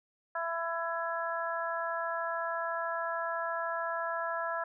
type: harmonic tone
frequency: 333.8 Hz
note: E4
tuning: 22 cents sharp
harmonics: 2 / 3 / 4 / 5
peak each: -36 / -37 / -37 / -38 dBFS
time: 0.35-4.64 s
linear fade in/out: 5 ms
effects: none